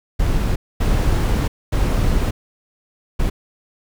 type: noise bursts at uneven times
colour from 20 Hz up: brown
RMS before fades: -17 dBFS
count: 4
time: 0.19-0.56 / 0.8-1.48 / 1.72-2.31 / 3.19-3.3 s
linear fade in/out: 10 ms
effects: none